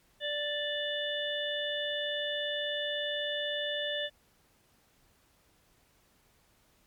harmonic tone, 587.3 Hz, D5, in tune, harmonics 1 / 3 / 5 / 6, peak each -35 / -37 / -38 / -36 dBFS, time 0.2-4.1 s, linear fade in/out 50 ms, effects pink hiss -67 dBFS RMS until 6.86 s + MP3 96 kbps

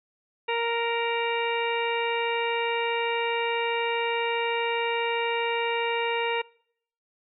harmonic tone, 466.2 Hz, A#4, in tune, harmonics 1 / 2 / 3 / 4 / 5 / 6 / 8, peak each -28 / -29 / -39 / -35 / -33 / -33 / -43 dBFS, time 0.48-6.42 s, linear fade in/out 10 ms, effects noise-tail reverb RT60 0.7 s tail -25 dB re dry

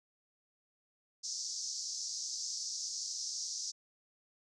white band-pass noise, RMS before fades -40 dBFS, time 1.23-3.72 s, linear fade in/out 20 ms, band 4900 to 6400 Hz, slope 48 dB/octave, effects none

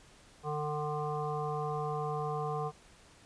harmonic tone, 150 Hz, D3, 37 cents sharp, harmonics 1 / 3 / 5 / 7 / 8, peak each -37 / -37 / -38 / -40 / -44 dBFS, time 0.43-2.72 s, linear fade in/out 50 ms, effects pink hiss -59 dBFS RMS until 3.25 s + resampled to 22050 Hz

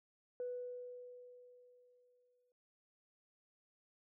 sine tone with exponential decay, 493.9 Hz, B4, in tune, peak -37 dBFS, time 0.4-2.52 s, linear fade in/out 1 ms, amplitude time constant 460 ms, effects noise-tail reverb RT60 0.3 s tail -24 dB re dry + tanh soft clip ceiling -34 dBFS

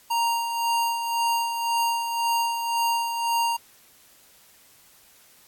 square tone with tremolo, 932 Hz, A#5, 1 cent flat, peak -21 dBFS, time 0.1-3.57 s, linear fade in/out 10 ms, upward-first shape sine, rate 1.9 Hz, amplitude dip 50%, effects white hiss -55 dBFS RMS until 5.47 s + AAC 64 kbps

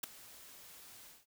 white noise with ADSR envelope, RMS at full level -34 dBFS, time 0.03-1.26 s, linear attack 9 ms, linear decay 5 ms, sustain -21 dB, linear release 190 ms, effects none

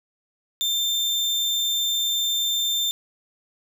35% pulse tone, 3583 Hz, A7, 31 cents sharp, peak -19 dBFS, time 0.61-2.91 s, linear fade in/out 0 ms, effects none

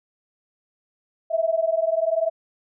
sine tone pair together, 643.6 / 664 Hz, E5 / E5, -42 / +12 cents, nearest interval minor second, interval 54 cents, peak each -22 dBFS, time 1.3-2.3 s, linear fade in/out 20 ms, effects none

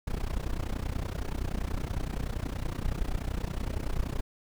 brown noise with amplitude modulation, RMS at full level -28 dBFS, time 0.07-4.21 s, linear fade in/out 5 ms, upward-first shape sine, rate 30.6 Hz, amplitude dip 90%, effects none

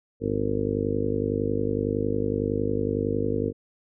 harmonic tone with a mistuned harmonic, 50.9 Hz, G#1, 34 cents flat, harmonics 1 / 2 / 3 / 4 / 5 / 6 / 7 / 8 / 9 / 10, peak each -39 / -31 / -36 / -35 / -30 / -32 / -34 / -35 / -28 / -37 dBFS, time 0.2-3.53 s, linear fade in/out 50 ms, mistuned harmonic 1, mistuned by +17 cents, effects none

